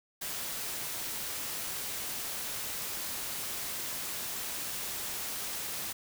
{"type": "noise", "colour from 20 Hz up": "white", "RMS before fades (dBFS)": -37, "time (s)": [0.21, 5.93], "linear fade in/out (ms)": 10, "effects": []}